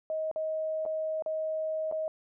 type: tone with dropouts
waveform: sine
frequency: 630 Hz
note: D#5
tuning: 21 cents sharp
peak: -29 dBFS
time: 0.1-2.08 s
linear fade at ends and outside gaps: 1 ms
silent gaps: 0.314-0.36 / 0.853-0.861 / 1.223-1.261 / 1.914-1.923 s
effects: none